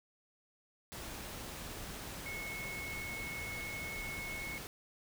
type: tone in noise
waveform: sine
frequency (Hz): 2190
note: C#7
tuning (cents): -22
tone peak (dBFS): -41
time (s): 2.26-4.58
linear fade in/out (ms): 0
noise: pink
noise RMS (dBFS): -45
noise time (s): 0.92-4.67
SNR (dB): +1
effects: none